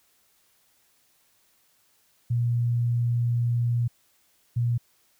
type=tone pair in turn; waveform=sine; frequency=119.3 / 119.3 Hz; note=A#2 / A#2; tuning=+41 / +41 cents; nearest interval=unison; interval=0 cents; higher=neither; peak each=-21 dBFS; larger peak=neither; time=2.3-3.88 / 4.56-4.78 s; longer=first; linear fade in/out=10 ms; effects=white hiss -65 dBFS RMS until 5.19 s